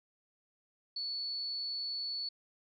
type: tone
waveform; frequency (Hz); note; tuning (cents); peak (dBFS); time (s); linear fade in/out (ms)
sine; 4435; C#8; 0; -35; 0.96-2.29; 5
effects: none